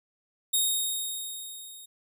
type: tone with level ramp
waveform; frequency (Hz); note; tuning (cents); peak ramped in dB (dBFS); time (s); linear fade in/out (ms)
10% pulse; 3724; A#7; -2; -14 to -37; 0.53-1.86; 10
effects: none